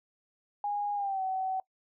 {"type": "tone with pitch glide", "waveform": "sine", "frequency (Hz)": [821, 757.2], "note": ["G#5", "F#5"], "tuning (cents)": [-20, 40], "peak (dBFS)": -29, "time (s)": [0.64, 1.6], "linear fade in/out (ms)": 2, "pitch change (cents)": -140, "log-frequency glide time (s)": [0.95, 1.22], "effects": ["noise-tail reverb RT60 0.1 s tail -22 dB re dry"]}